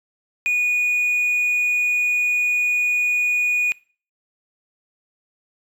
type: tone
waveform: triangle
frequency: 2460 Hz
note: D#7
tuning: 20 cents flat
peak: -14 dBFS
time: 0.46-3.72 s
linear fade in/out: 0 ms
effects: noise-tail reverb RT60 0.4 s tail -23 dB re dry + tanh soft clip ceiling -11 dBFS